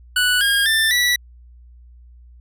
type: tone with pitch steps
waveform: 25% pulse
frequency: 1480 / 1623.3 / 1780.5 / 1952.9 Hz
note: F#6 / G#6 / A6 / B6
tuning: 0 / -40 / +20 / -20 cents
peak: -11 dBFS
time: 0.16-1.16 s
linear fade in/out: 5 ms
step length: 250 ms
effects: added 60 Hz sine -42 dBFS peak until 2.4 s